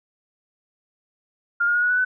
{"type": "tone with pitch steps", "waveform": "sine", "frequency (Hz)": [1406, 1424.8, 1443.9, 1463.2, 1482.7, 1502.6], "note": ["F6", "F6", "F#6", "F#6", "F#6", "F#6"], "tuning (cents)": [11, 34, -43, -20, 3, 26], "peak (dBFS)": -17, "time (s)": [1.6, 2.05], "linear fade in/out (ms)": 10, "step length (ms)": 75, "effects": []}